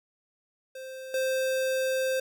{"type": "tone with level steps", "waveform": "square", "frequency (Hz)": 523.3, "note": "C5", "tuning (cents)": 0, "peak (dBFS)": [-39, -26], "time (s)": [0.75, 2.2], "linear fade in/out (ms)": 5, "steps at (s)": 1.14, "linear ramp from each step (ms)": 2, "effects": ["11-bit"]}